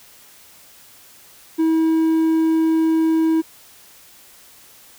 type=tone; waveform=triangle; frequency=322.1 Hz; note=E4; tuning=40 cents flat; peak=-12 dBFS; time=1.58-3.42 s; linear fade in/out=20 ms; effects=white hiss -47 dBFS RMS until 4.98 s